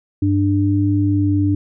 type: tone pair together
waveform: sine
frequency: 98.94 / 295.9 Hz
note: G2 / D4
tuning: +17 / +13 cents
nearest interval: octave + perfect fifth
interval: 1896 cents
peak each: -16 dBFS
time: 0.22-1.55 s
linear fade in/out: 5 ms
effects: none